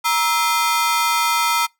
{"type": "ring-modulated tone", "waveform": "sawtooth", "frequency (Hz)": 1126, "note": "C#6", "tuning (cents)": 27, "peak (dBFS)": -9, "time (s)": [0.04, 1.67], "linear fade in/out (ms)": 20, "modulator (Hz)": 186, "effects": ["noise-tail reverb RT60 0.2 s tail -25 dB re dry"]}